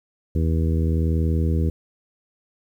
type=harmonic tone; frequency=80.8 Hz; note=E2; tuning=34 cents flat; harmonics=1 / 2 / 3 / 4 / 5 / 6; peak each=-19 / -25 / -29 / -31 / -33 / -35 dBFS; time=0.35-1.7 s; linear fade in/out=5 ms; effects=9-bit

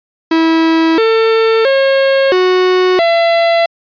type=tone with pitch steps; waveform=45% pulse; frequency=325.3 / 448.3 / 542 / 367.9 / 674 Hz; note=E4 / A4 / C#5 / F#4 / E5; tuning=-23 / +32 / -39 / -10 / +38 cents; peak=-8 dBFS; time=0.31-3.66 s; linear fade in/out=5 ms; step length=670 ms; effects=resampled to 11025 Hz

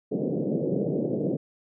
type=band-pass noise; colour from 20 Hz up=pink; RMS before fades=-27 dBFS; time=0.11-1.37 s; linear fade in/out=10 ms; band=140 to 560 Hz; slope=48 dB/octave; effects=none

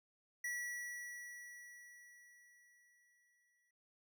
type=tone with exponential decay; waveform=square; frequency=1941 Hz; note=B6; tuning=31 cents flat; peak=-39 dBFS; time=0.44-3.71 s; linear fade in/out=5 ms; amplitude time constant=710 ms; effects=none

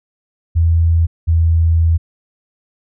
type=tone pair in turn; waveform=sine; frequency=83 / 82.38 Hz; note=E2 / E2; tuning=+12 / -1 cents; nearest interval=unison; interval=13 cents; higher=first; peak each=-9 dBFS; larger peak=neither; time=0.55-1.07 / 1.27-1.98 s; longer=second; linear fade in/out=20 ms; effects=none

